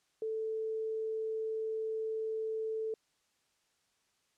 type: tone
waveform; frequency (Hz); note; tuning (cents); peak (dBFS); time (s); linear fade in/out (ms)
sine; 440.8; A4; +3; -33; 0.22-2.94; 2
effects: white hiss -75 dBFS RMS until 4.37 s + low-pass 8000 Hz 12 dB/octave